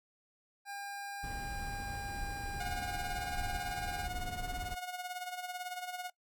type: tone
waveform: 25% pulse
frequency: 803 Hz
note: G5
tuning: 41 cents sharp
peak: -37 dBFS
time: 0.65-4.09 s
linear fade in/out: 50 ms
type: noise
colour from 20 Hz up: brown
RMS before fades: -42 dBFS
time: 1.23-4.75 s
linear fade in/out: 10 ms
type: tone with tremolo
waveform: sawtooth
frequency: 724 Hz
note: F#5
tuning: 38 cents flat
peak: -33 dBFS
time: 2.6-6.1 s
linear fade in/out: 5 ms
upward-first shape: sine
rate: 18 Hz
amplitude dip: 65%
effects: noise-tail reverb RT60 0.1 s tail -20 dB re dry